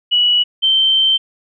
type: tone pair in turn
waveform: sine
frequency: 2936 / 3115 Hz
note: F#7 / G7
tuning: -14 / -12 cents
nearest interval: minor second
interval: 102 cents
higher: second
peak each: -10 dBFS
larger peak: neither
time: 0.11-0.44 / 0.62-1.18 s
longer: second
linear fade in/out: 20 ms
effects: none